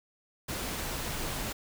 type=noise; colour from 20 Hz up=pink; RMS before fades=-35 dBFS; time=0.48-1.53 s; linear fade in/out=10 ms; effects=none